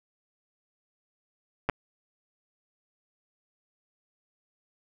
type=clicks; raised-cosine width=0.5 ms; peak=-11 dBFS; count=2; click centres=1.69 / 1.697 s; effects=none